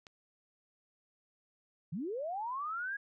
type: click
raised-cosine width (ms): 0.2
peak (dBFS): -33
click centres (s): 0.068
type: linear sweep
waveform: sine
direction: up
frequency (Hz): 138.59 to 1666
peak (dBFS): -35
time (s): 1.92-2.97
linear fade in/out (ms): 10
effects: none